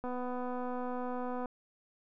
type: click train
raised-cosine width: 1 ms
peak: -26 dBFS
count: 354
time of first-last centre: 0.04-1.458 s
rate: 249 Hz
effects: none